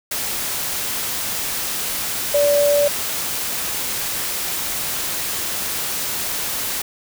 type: tone in noise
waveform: sine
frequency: 578 Hz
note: D5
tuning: 28 cents flat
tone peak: -13 dBFS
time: 2.34-2.88 s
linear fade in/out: 5 ms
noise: white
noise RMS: -24 dBFS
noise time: 0.11-6.82 s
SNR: +8 dB
effects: none